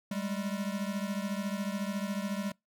square beating tone pair, 196 / 210 Hz, G3 / G#3, 0 / +19 cents, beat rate 14 Hz, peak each -35 / -37 dBFS, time 0.11-2.52 s, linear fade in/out 5 ms, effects noise-tail reverb RT60 0.2 s tail -26 dB re dry

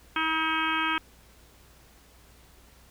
harmonic tone, 318.9 Hz, D#4, 43 cents sharp, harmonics 1 / 3 / 4 / 5 / 6 / 7 / 8 / 9 / 10, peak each -34 / -32 / -30 / -31 / -42 / -34 / -33 / -40 / -35 dBFS, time 0.16-0.98 s, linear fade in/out 2 ms, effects added 60 Hz sine -57 dBFS peak until 2.9 s + pink hiss -57 dBFS RMS until 2.9 s

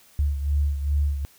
sine beating tone pair, 71.6 / 74.1 Hz, D2 / D2, -43 / +16 cents, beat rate 2.5 Hz, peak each -21 / -28 dBFS, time 0.19-1.25 s, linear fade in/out 0 ms, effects white hiss -55 dBFS RMS until 1.38 s

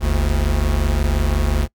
square tone pair together, 47.82 / 73.42 Hz, G1 / D2, -42 / 0 cents, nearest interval perfect fifth, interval 742 cents, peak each -19 dBFS, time 0-1.68 s, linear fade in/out 50 ms, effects noise-tail reverb RT60 0.1 s tail -25 dB re dry

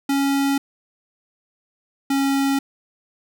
square tone pair in turn, 277.2 / 274.8 Hz, C#4 / C#4, 0 / -15 cents, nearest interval unison, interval 15 cents, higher first, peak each -18 dBFS, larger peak neither, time 0.09-0.58 / 2.1-2.59 s, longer neither, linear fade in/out 5 ms, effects none

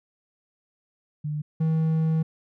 sine / triangle tone pair in turn, 150 / 159.84 Hz, D3 / D#3, +37 / +47 cents, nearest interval minor second, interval 110 cents, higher second, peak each -26 / -18 dBFS, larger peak second, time 1.24-1.42 / 1.6-2.23 s, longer second, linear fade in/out 10 ms, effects none

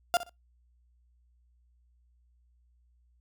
35% pulse tone with echo, 698.5 Hz, F5, in tune, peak -20 dBFS, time 0.14-0.17 s, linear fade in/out 0 ms, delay 62 ms, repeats 2, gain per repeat -14 dB, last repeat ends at 0.294 s, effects noise-tail reverb RT60 0.2 s tail -23 dB re dry + added 60 Hz sine -63 dBFS peak until 3.2 s

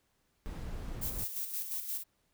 brown noise, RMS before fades -40 dBFS, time 0.46-1.24 s, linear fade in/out 0 ms
violet noise with tremolo, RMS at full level -36 dBFS, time 1.01-2.04 s, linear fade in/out 20 ms, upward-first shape square, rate 5.7 Hz, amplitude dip 50%
effects pink hiss -75 dBFS RMS until 2.33 s

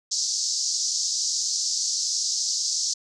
pink band-pass noise, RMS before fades -26 dBFS, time 0.11-2.94 s, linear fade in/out 10 ms, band 4700 to 6900 Hz, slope 48 dB/octave, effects none

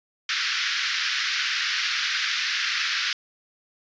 pink band-pass noise, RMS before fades -26 dBFS, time 0.29-3.13 s, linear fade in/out 2 ms, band 1400 to 5600 Hz, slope 48 dB/octave, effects resampled to 16000 Hz

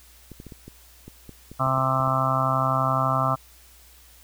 clicks, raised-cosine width 3 ms, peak -27 dBFS, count 12, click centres 0.317 / 0.401 / 0.467 / 0.522 / 0.68 / 1.08 / 1.293 / 1.516 / 1.669 / 1.78 / 2.002 / 2.077 s
harmonic tone, 131.8 Hz, C3, 13 cents sharp, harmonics 1 / 2 / 4 / 5 / 6 / 7 / 8 / 9 / 10, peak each -26 / -33 / -38 / -28 / -31 / -35 / -28 / -26 / -27 dBFS, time 1.59-3.36 s, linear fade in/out 20 ms
effects added 60 Hz sine -53 dBFS peak until 4.23 s + white hiss -53 dBFS RMS until 4.23 s

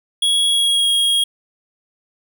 square tone with pitch glide, 3330 to 3278 Hz, G#7 to G#7, +4 to -23 cents, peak -14 dBFS, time 0.22-1.24 s, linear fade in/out 5 ms, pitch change -27 cents, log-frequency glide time 0.49-0.91 s, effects none

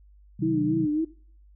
sine chord, C diminished, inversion none, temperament just, 130.81 / 156.98 / 188.37 Hz, C3 / Eb3 / Gb3, 0 / +16 / +31 cents, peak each -31 dBFS, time 0.39-0.86 s, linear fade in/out 10 ms
sine tone with vibrato, 311.1 Hz, D#4, in tune, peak -22 dBFS, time 0.42-1.05 s, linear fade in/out 10 ms, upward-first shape sine, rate 3.6 Hz, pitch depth 78 cents each way
effects noise-tail reverb RT60 0.5 s tail -20 dB re dry + added 50 Hz sine -51 dBFS peak until 1.55 s

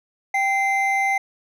triangle tone pair together, 784 / 2074 Hz, G5 / C7, 0 / -16 cents, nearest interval octave + perfect fourth, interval 1684 cents, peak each -19 dBFS, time 0.34-1.18 s, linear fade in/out 5 ms, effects none

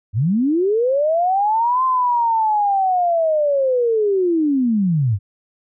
sine linear two-way sweep, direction up then down, 91 to 1046.5 to 91 Hz, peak -14 dBFS, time 0.13-5.19 s, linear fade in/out 50 ms, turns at 1.84 s, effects none

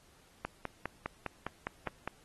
click train, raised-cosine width 0.5 ms, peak -20 dBFS, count 9, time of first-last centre 0.45-2.076 s, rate 4.92 Hz, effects pink hiss -64 dBFS RMS until 2.24 s + AAC 32 kbps

